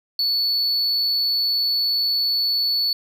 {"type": "tone", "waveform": "triangle", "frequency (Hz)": 4441, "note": "C#8", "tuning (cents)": 2, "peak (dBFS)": -17, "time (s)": [0.19, 2.93], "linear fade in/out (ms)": 2, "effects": []}